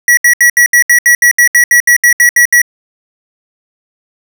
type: tone bursts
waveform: square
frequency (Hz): 1930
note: B6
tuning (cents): -40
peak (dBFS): -4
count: 16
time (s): 0.08-2.617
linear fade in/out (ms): 2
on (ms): 92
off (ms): 71
effects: none